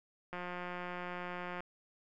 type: click train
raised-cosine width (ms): 0.5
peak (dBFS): -27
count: 228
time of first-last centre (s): 0.33-1.605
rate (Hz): 178
effects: none